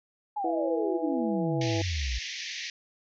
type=exponential sweep; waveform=sine; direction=down; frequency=860 to 55.6 Hz; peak=-28 dBFS; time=0.36-2.19 s; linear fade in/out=10 ms
type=harmonic tone; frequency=164.81 Hz; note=E3; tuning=in tune; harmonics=2 / 3 / 4 / 5; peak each=-30 / -34 / -36 / -38 dBFS; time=0.44-1.82 s; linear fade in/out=5 ms
type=band-pass noise; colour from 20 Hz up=pink; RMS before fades=-37 dBFS; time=1.61-2.7 s; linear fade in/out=2 ms; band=1800 to 6300 Hz; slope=96 dB/octave
effects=none